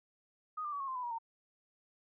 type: tone with pitch steps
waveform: sine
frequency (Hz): 1244.5 / 1191 / 1139.9 / 1090.9 / 1044.1 / 999.2 / 956.3 / 915.2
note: D#6 / D6 / C#6 / C#6 / C6 / B5 / A#5 / A#5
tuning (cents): 0 / +24 / +48 / -28 / -4 / +20 / +44 / -32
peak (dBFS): -36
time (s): 0.57-1.186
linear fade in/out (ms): 10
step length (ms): 77
effects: none